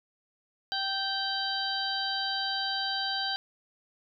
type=harmonic tone; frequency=780 Hz; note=G5; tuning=9 cents flat; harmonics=1 / 2 / 4 / 5 / 6; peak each=-35 / -35 / -35 / -35 / -35 dBFS; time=0.72-3.36 s; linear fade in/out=0 ms; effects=none